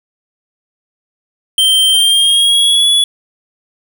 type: tone with pitch glide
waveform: square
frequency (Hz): 3136 to 3400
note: G7 to G#7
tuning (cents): 0 to +40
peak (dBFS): -8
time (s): 1.58-3.04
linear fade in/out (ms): 2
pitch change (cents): +140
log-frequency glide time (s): 1.9-2.87
effects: none

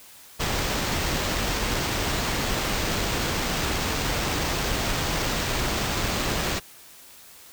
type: noise with sample-and-hold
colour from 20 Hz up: pink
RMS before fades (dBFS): -26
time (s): 0.39-6.6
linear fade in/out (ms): 20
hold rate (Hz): 11025
effects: white hiss -48 dBFS RMS until 7.52 s

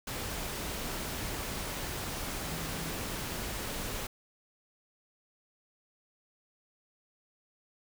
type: tone in noise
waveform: sine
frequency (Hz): 162.4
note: E3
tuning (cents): -26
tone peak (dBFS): -40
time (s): 2.51-2.91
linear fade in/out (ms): 5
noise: pink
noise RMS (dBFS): -37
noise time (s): 0.07-4.07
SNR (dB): -6
effects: none

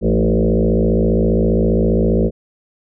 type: tone with frequency modulation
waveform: sine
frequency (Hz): 110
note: A2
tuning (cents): 0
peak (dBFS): -12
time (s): 0.01-2.31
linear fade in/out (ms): 50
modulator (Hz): 55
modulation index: 7.8
effects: none

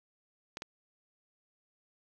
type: clicks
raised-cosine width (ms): 0.2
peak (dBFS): -22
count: 2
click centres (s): 0.571 / 0.621
effects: none

